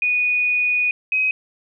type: tone pair in turn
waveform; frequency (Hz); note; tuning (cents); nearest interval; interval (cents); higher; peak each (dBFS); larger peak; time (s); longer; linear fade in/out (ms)
sine; 2470 / 2528; D#7 / D#7; -13 / +27; unison; 40; second; -16; neither; 0.02-0.91 / 1.12-1.31; first; 2
effects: none